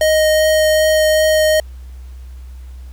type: tone with vibrato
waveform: square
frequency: 622.3 Hz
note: D#5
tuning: in tune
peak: -11 dBFS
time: 0.01-1.6 s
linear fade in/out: 2 ms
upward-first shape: triangle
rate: 2.6 Hz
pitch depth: 8 cents each way
effects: added 63 Hz sine -30 dBFS peak until 2.92 s + pink hiss -52 dBFS RMS until 2.92 s